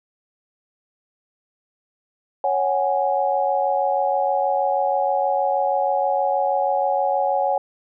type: chord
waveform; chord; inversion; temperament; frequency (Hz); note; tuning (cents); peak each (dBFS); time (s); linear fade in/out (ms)
sine; C# suspended fourth; none; equal with one note detuned; 554.4 / 744.3 / 830.6; C#5 / F#5 / G#5; 0 / +10 / 0; -22; 2.44-7.58; 2
effects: none